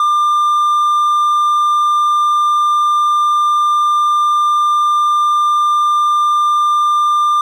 triangle tone, 1196 Hz, D6, 31 cents sharp, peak -8 dBFS, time 0-7.41 s, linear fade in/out 2 ms, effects none

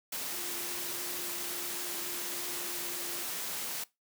sine tone in noise, 350.2 Hz, F4, 5 cents sharp, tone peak -47 dBFS, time 0.32-3.23 s, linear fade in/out 5 ms, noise white, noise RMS -37 dBFS, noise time 0.12-3.84 s, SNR -13 dB, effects noise-tail reverb RT60 0.2 s tail -20 dB re dry + high-pass 150 Hz 12 dB/octave

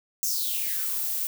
violet noise with high-pass filter sweep, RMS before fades -28 dBFS, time 0.23-1.27 s, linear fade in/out 0 ms, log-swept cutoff 6600 to 430 Hz, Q 5.5, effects none

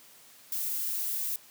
violet noise, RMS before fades -32 dBFS, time 0.52-1.36 s, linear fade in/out 2 ms, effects white hiss -55 dBFS RMS until 1.5 s + high-pass 100 Hz 12 dB/octave

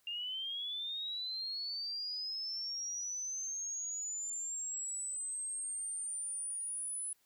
sine linear sweep, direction up, 2787 to 10120 Hz, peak -37 dBFS, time 0.07-7.13 s, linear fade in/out 2 ms, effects white hiss -73 dBFS RMS until 7.25 s

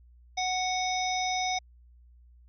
harmonic tone, 740 Hz, F#5, in tune, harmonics 1 / 3 / 5 / 7 / 8, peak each -29 / -34 / -36 / -37 / -38 dBFS, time 0.37-1.59 s, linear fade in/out 10 ms, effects added 60 Hz sine -53 dBFS peak until 2.48 s

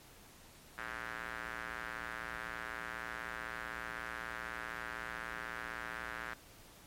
square tone with band-pass filter, 58 Hz, A#1, 8 cents flat, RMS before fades -43 dBFS, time 0.78-6.34 s, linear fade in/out 0 ms, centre 1600 Hz, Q 3.2, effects pink hiss -58 dBFS RMS until 6.86 s + MP3 64 kbps

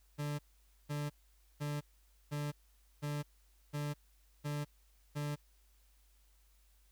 40% pulse tone bursts, 146.8 Hz, D3, in tune, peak -35 dBFS, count 8, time 0.18-5.36 s, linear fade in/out 20 ms, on 210 ms, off 500 ms, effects added 50 Hz sine -65 dBFS peak until 6.91 s + white hiss -73 dBFS RMS until 6.91 s

